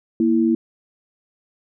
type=tone pair together; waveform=sine; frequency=233 / 329.5 Hz; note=A#3 / E4; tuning=-1 / -1 cents; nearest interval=tritone; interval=600 cents; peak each=-17 dBFS; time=0.2-0.55 s; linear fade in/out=2 ms; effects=none